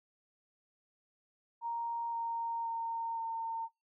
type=tone with pitch steps; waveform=sine; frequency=932.3 / 924.8 / 917.3 / 910 Hz; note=A#5 / A#5 / A#5 / A#5; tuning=0 / -14 / -28 / -42 cents; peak=-34 dBFS; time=1.61-3.69 s; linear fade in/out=50 ms; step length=520 ms; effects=noise-tail reverb RT60 0.2 s tail -22 dB re dry